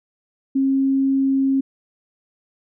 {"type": "tone", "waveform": "sine", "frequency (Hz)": 269.9, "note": "C#4", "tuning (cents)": -46, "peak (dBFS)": -15, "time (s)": [0.55, 1.61], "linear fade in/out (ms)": 10, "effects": []}